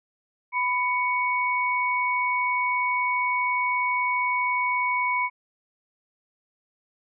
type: tone pair together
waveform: sine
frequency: 995 / 2232 Hz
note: B5 / C#7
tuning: +13 / +11 cents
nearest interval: octave + major second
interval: 1398 cents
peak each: -24 / -25 dBFS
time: 0.52-5.3 s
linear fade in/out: 50 ms
effects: none